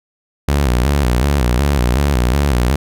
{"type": "tone with vibrato", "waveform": "sawtooth", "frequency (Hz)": 65.8, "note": "C2", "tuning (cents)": 10, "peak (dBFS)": -8, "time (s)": [0.48, 2.76], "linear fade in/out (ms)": 5, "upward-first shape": "square", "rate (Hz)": 2.7, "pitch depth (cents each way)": 140, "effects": []}